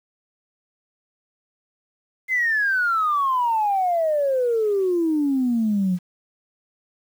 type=exponential sweep; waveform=sine; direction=down; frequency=2093 to 174.61 Hz; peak=-17 dBFS; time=2.28-5.99 s; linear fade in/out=50 ms; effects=tanh soft clip ceiling -13 dBFS + 8-bit